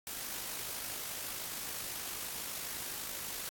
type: noise with amplitude modulation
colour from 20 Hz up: white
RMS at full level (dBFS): -39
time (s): 0.07-3.49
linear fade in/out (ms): 0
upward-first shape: sine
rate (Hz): 52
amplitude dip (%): 35
effects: AAC 64 kbps